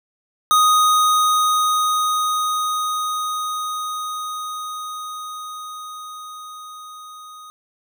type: tone with level ramp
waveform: square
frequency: 1245 Hz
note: D#6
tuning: 1 cent sharp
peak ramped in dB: -12 to -38 dBFS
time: 0.51-7.5 s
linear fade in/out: 0 ms
effects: none